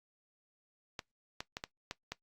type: clicks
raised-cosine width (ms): 0.2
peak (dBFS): -21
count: 6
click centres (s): 0.992 / 1.405 / 1.569 / 1.639 / 1.911 / 2.12
effects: noise-tail reverb RT60 0.1 s tail -18 dB re dry + Opus 48 kbps